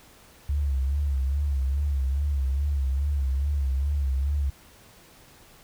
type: tone with vibrato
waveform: sine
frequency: 69.3 Hz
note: C#2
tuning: in tune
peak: -22 dBFS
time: 0.49-4.5 s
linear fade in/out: 5 ms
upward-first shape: sine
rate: 2.4 Hz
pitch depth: 88 cents each way
effects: pink hiss -53 dBFS RMS until 5.63 s